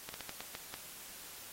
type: slowing click train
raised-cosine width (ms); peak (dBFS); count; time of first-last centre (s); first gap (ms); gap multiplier
0.2; -24; 7; 0.09-0.741; 51; 1.3
effects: white hiss -50 dBFS RMS until 1.52 s + AAC 48 kbps